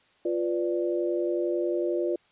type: chord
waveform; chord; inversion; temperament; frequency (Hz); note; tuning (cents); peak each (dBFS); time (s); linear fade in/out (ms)
sine; B diminished; second; equal with one note detuned; 349.2 / 496.2 / 587.3; F4 / B4 / D5; 0 / +8 / 0; -26 / -32 / -31; 0.25-2.16; 5
effects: white hiss -63 dBFS RMS until 2.31 s + resampled to 8000 Hz